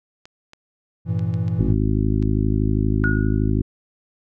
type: clicks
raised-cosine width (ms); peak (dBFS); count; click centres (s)
0.2; -25; 6; 0.255 / 0.534 / 1.193 / 1.34 / 1.481 / 2.226
type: chord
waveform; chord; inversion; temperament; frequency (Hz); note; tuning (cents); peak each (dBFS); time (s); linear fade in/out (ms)
triangle; E diminished; first; equal with one note detuned; 98 / 114.54 / 164.81; G2 / Bb2 / E3; 0 / -30 / 0; -22; 1.05-1.75; 50
type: harmonic tone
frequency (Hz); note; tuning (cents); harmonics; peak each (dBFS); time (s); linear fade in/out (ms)
52.5; G#1; +19; 1 / 2 / 3 / 4 / 5 / 6 / 7; -22 / -21 / -27 / -26 / -25 / -28 / -30; 1.59-3.62; 5
type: tone with exponential decay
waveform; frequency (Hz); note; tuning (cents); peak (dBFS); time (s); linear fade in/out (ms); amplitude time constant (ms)
sine; 1451; F#6; -34; -18; 3.04-3.5; 0; 98
effects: none